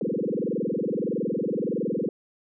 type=tone with frequency modulation; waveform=sine; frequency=342.8 Hz; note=F4; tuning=32 cents flat; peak=-24 dBFS; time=0.01-2.09 s; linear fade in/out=2 ms; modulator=21.6 Hz; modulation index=7.6; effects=none